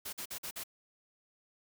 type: noise bursts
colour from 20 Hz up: white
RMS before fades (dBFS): -41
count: 5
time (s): 0.05-0.638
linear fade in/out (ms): 10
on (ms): 80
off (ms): 47
effects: none